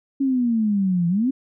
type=exponential two-way sweep; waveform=sine; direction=down then up; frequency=277.7 to 167.8 to 277.7 Hz; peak=-17 dBFS; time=0.2-1.31 s; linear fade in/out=10 ms; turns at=1.08 s; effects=none